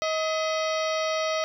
harmonic tone with a mistuned harmonic, 633 Hz, D#5, 30 cents sharp, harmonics 1 / 2 / 3 / 4 / 5 / 6 / 7 / 8 / 9, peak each -26 / -31 / -35 / -38 / -38 / -40 / -40 / -42 / -39 dBFS, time 0.02-1.44 s, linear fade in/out 0 ms, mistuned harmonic 3, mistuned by +110 cents, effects 10-bit

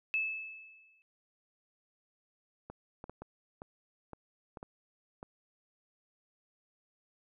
sine tone with exponential decay, 2612 Hz, E7, 17 cents flat, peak -27 dBFS, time 0.14-1.02 s, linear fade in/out 0 ms, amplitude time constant 190 ms
clicks, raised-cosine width 1 ms, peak -30 dBFS, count 9, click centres 2.7 / 3.041 / 3.096 / 3.22 / 3.619 / 4.133 / 4.572 / 4.629 / 5.229 s
effects none

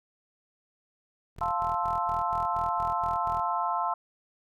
15% pulse tone bursts, 41.2 Hz, E1, in tune, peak -34 dBFS, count 9, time 1.36-3.408 s, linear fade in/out 20 ms, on 160 ms, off 76 ms
sine chord, F major seventh, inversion none, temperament equal, 698.5 / 880 / 1046.5 / 1318.5 Hz, F5 / A5 / C6 / E6, 0 / 0 / 0 / 0 cents, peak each -32 / -31 / -30 / -33 dBFS, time 1.41-3.94 s, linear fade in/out 5 ms
effects none

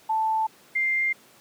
sine tone pair in turn, 880 / 2101 Hz, A5 / C7, 0 / +7 cents, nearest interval octave + minor third, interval 1507 cents, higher second, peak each -21 dBFS, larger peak neither, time 0.09-0.47 / 0.75-1.13 s, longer neither, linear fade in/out 10 ms, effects pink hiss -54 dBFS RMS until 1.4 s + high-pass 200 Hz 12 dB/octave

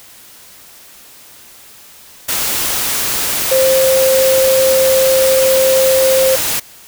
sine tone in noise, 527 Hz, C5, 12 cents sharp, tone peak -9 dBFS, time 3.51-6.36 s, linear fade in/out 10 ms, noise white, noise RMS -17 dBFS, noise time 2.28-6.6 s, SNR +5 dB, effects white hiss -40 dBFS RMS until 6.87 s

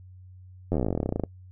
slowing click train, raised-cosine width 2 ms, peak -13 dBFS, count 24, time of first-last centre 0.72-1.237 s, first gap 11 ms, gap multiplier 1.06, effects noise-tail reverb RT60 0.1 s tail -23 dB re dry + added 92 Hz sine -45 dBFS peak until 1.51 s

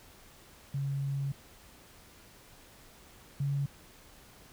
sine tone pair in turn, 138.59 / 140.44 Hz, C#3 / C#3, 0 / +23 cents, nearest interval unison, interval 23 cents, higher second, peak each -30 / -28 dBFS, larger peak second, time 0.74-1.32 / 3.4-3.66 s, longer first, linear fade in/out 5 ms, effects pink hiss -56 dBFS RMS until 4.52 s

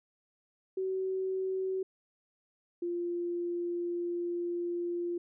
sine tone pair in turn, 378.2 / 347.5 Hz, F#4 / F4, +38 / -9 cents, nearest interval minor second, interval 147 cents, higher first, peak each -30 / -31 dBFS, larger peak first, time 0.77-1.83 / 2.82-5.18 s, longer second, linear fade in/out 5 ms, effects none

